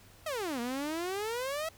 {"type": "exponential two-way sweep", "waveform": "sawtooth", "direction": "down then up", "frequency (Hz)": [659.3, 231.6, 659.3], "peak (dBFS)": -29, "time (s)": [0.26, 1.69], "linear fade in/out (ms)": 5, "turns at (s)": 0.6, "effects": ["added 96 Hz sine -61 dBFS peak until 1.77 s", "pink hiss -58 dBFS RMS until 1.77 s"]}